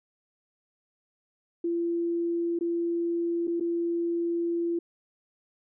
sine tone with dropouts, 340.3 Hz, F4, 45 cents flat, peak -25 dBFS, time 1.64-4.79 s, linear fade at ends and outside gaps 5 ms, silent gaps 2.59-2.609 / 3.472-3.477 / 3.599-3.607 s, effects none

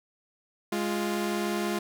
sawtooth tone pair together, 207.6 / 349.2 Hz, G#3 / F4, 0 / 0 cents, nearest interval major sixth, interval 900 cents, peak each -26 dBFS, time 0.72-1.79 s, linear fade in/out 5 ms, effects none

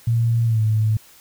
sine tone with pitch glide, 116 to 108.86 Hz, A#2 to A2, -8 to -18 cents, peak -15 dBFS, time 0.07-0.97 s, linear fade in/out 5 ms, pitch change -110 cents, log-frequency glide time 0.45-0.61 s, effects white hiss -49 dBFS RMS until 1.2 s

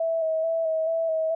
sine tone with vibrato, 648 Hz, E5, 30 cents flat, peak -22 dBFS, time 0-1.35 s, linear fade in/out 5 ms, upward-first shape square, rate 2.3 Hz, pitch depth 23 cents each way, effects none

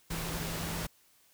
sine tone in noise, 164.81 Hz, E3, in tune, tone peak -39 dBFS, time 0.1-0.87 s, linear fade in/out 10 ms, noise pink, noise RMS -37 dBFS, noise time 0.1-0.87 s, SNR -5 dB, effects white hiss -65 dBFS RMS until 1.33 s

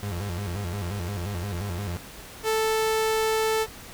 35% pulse tone with vibrato, 94 Hz, F#2, 28 cents sharp, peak -27 dBFS, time 0.03-1.97 s, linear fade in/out 0 ms, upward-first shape square, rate 5.7 Hz, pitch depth 140 cents each way
sawtooth tone, 440 Hz, A4, in tune, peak -18 dBFS, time 2.43-3.67 s, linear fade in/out 50 ms
effects pink hiss -43 dBFS RMS until 3.93 s

